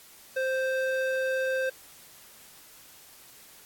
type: tone with band-pass filter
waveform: square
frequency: 523.3 Hz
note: C5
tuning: in tune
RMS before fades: -28 dBFS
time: 0.36-1.7 s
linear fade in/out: 10 ms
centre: 1100 Hz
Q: 1.6
effects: white hiss -52 dBFS RMS until 3.65 s + AAC 64 kbps